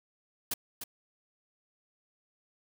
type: noise with echo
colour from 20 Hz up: white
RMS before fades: -32 dBFS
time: 0.51-0.54 s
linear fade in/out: 5 ms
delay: 300 ms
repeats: 1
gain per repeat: -8 dB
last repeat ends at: 0.84 s
effects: none